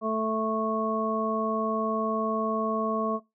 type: harmonic tone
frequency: 220 Hz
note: A3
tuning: in tune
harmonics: 1 / 2 / 3 / 5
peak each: -30 / -31 / -30 / -30 dBFS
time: 0.01-3.2 s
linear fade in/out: 50 ms
effects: noise-tail reverb RT60 0.2 s tail -21 dB re dry